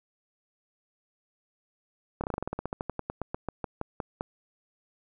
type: slowing click train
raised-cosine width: 1 ms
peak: -17 dBFS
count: 23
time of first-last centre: 2.21-4.209 s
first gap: 28 ms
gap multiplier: 1.1
effects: none